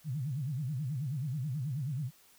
sine tone with vibrato, 138.59 Hz, C#3, in tune, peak -32 dBFS, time 0.04-2.11 s, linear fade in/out 50 ms, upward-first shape sine, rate 9.3 Hz, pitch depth 240 cents each way, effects white hiss -62 dBFS RMS until 2.38 s

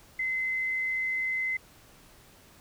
sine tone, 2053 Hz, C7, 33 cents flat, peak -27 dBFS, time 0.19-1.57 s, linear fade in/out 5 ms, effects pink hiss -56 dBFS RMS until 2.6 s

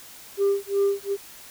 sine tone with tremolo, 398.3 Hz, G4, 28 cents sharp, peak -15 dBFS, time 0.37-1.17 s, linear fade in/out 50 ms, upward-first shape sine, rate 2.7 Hz, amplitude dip 100%, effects tanh soft clip ceiling -16 dBFS + white hiss -45 dBFS RMS until 1.5 s

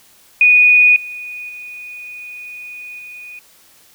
sine tone with level steps, 2471 Hz, D#7, 13 cents flat, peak -6 / -26 / -29 / -31 dBFS, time 0.41-3.39 s, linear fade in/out 2 ms, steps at 0.96 / 1.49 / 2.99 s, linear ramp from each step 2 ms, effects white hiss -49 dBFS RMS until 3.94 s

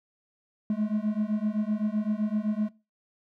triangle beating tone pair, 208.8 / 216.6 Hz, G#3 / A3, +10 / -27 cents, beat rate 7.8 Hz, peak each -26 / -26 dBFS, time 0.7-2.69 s, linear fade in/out 2 ms, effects noise-tail reverb RT60 0.3 s tail -21 dB re dry

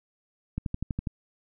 click train, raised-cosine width 5 ms, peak -17 dBFS, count 7, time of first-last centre 0.58-1.072 s, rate 12.2 Hz, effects none

